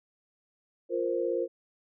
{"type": "chord", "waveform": "sine", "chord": "F suspended fourth", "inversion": "none", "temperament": "just", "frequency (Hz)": [349.2, 465.6, 523.8], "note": ["F4", "Bb4", "C5"], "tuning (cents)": [0, -2, 2], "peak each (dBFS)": -31, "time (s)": [0.89, 1.48], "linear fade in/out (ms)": 50, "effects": []}